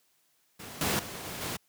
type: noise with level steps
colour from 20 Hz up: pink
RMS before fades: -43 / -28 / -40 / -38 / -34 dBFS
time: 0.59-1.57 s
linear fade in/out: 10 ms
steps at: 0.81 / 0.99 / 1.25 / 1.41 s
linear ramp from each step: 2 ms
effects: white hiss -70 dBFS RMS until 1.68 s + high-pass 100 Hz 12 dB/octave